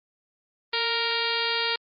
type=harmonic tone with a mistuned harmonic; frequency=466.2 Hz; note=A#4; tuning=in tune; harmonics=1 / 2 / 3 / 4 / 5 / 6 / 7 / 8 / 9 / 10; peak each=-33 / -33 / -33 / -33 / -33 / -33 / -33 / -33 / -33 / -33 dBFS; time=0.73-1.76 s; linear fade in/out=5 ms; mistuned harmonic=1; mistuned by=-30 cents; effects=Opus 32 kbps